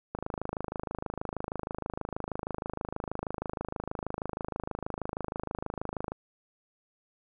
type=click train; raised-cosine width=1 ms; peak=-19 dBFS; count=158; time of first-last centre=0.15-6.12 s; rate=26.3 Hz; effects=none